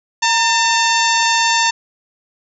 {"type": "harmonic tone with a mistuned harmonic", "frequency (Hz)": 898, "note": "A5", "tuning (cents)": 35, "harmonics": [1, 2, 3, 4, 5, 6, 7, 8], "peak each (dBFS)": [-16, -19, -21, -22, -23, -24, -24, -25], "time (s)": [0.22, 1.71], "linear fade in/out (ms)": 10, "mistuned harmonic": 1, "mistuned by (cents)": 58, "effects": []}